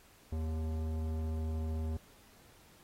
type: tone with tanh clipping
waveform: sine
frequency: 79.3 Hz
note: D#2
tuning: 33 cents sharp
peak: -35 dBFS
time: 0.32-1.97 s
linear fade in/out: 5 ms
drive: 16 dB
effects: pink hiss -62 dBFS RMS until 2.83 s + AAC 48 kbps